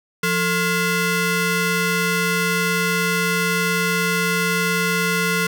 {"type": "ring-modulated tone", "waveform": "20% pulse", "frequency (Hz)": 621, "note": "D#5", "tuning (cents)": -3, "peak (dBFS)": -10, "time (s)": [0.23, 5.47], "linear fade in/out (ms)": 5, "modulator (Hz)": 796, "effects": []}